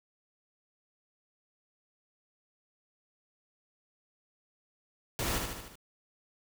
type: noise with echo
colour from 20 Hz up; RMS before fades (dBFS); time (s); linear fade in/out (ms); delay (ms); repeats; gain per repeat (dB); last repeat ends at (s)
pink; -33; 5.19-5.38; 0; 75; 5; -4; 5.755
effects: none